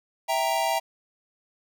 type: chord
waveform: square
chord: E diminished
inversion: none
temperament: equal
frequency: 659.3 / 784 / 932.3 Hz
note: E5 / G5 / Bb5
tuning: 0 / 0 / 0 cents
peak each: -28 dBFS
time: 0.28-0.8 s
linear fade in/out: 20 ms
effects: none